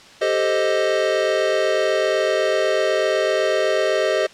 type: chord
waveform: square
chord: A half-diminished seventh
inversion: third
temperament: equal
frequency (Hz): 392 / 440 / 523.3 / 622.3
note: G4 / A4 / C5 / Eb5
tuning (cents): 0 / 0 / 0 / 0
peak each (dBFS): -24 / -26 / -24 / -21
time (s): 0.21-4.27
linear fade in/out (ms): 10
effects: white hiss -44 dBFS RMS until 4.33 s + low-pass 5000 Hz 12 dB/octave